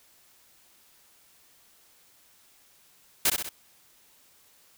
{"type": "noise with echo", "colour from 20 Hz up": "white", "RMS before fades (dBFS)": -22, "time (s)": [3.25, 3.3], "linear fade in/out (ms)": 5, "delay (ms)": 64, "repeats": 3, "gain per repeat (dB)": -5, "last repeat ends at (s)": 3.492, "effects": ["white hiss -60 dBFS RMS until 4.77 s"]}